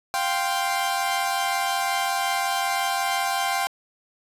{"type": "chord", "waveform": "sawtooth", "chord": "F suspended second", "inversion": "none", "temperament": "equal", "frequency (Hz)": [698.5, 784, 1046.5], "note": ["F5", "G5", "C6"], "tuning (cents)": [0, 0, 0], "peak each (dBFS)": [-25, -21, -25], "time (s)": [0.14, 3.67], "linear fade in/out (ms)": 0, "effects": ["resampled to 32000 Hz", "7-bit"]}